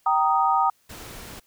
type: chord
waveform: sine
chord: Eb major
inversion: first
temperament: just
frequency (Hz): 777.8 / 933.4 / 1244.5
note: G5 / Bb5 / Eb6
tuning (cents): -14 / +2 / 0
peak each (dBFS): -22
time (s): 0.06-0.7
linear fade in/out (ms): 5
type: noise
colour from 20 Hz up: pink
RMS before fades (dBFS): -40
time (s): 0.89-1.4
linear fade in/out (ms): 10
effects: white hiss -64 dBFS RMS until 1.46 s